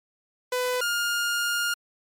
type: tone pair in turn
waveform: sawtooth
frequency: 500 / 1414.2 Hz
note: B4 / F6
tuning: +21 / +21 cents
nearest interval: octave + tritone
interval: 1800 cents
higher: second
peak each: -20 dBFS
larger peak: neither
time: 0.52-0.81 / 0.81-1.74 s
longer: second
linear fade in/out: 5 ms
effects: MP3 64 kbps